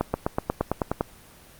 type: accelerating click train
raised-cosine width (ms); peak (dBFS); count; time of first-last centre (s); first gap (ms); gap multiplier
1; -8; 10; 0.01-1.009; 130; 0.96
effects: pink hiss -50 dBFS RMS until 1.59 s + Opus 24 kbps